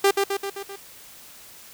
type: tone with echo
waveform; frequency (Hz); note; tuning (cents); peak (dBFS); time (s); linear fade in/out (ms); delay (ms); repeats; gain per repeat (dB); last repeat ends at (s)
sawtooth; 396.3; G4; +19; -11; 0.04-0.11; 5; 130; 5; -4; 0.76
effects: white hiss -46 dBFS RMS until 1.73 s